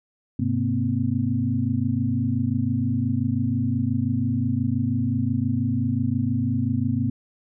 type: tone cluster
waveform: sine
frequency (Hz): 101 / 128.2 / 232 / 257.8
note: G#2 / C3 / A#3 / C4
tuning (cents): -48 / -35 / -8 / -26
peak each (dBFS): -26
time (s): 0.39-7.1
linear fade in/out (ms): 5
effects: none